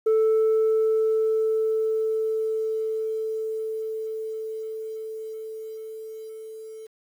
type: tone with level ramp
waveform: sine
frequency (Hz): 440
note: A4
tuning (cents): 0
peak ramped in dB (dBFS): -14 to -37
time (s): 0.06-6.87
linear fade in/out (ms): 10
effects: tanh soft clip ceiling -16 dBFS + 9-bit